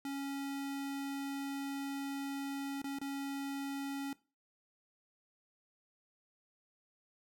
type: tone with dropouts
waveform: square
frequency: 277.2 Hz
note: C#4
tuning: in tune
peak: -38 dBFS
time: 0.05-4.13 s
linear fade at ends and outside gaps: 2 ms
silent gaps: 2.818-2.842 / 2.987-3.014 s
effects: noise-tail reverb RT60 0.3 s tail -19 dB re dry